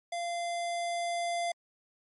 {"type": "tone with level ramp", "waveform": "square", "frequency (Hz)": 690, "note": "F5", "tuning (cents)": -21, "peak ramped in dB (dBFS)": [-33, -30], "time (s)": [0.12, 1.52], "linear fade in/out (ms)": 5, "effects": ["MP3 48 kbps"]}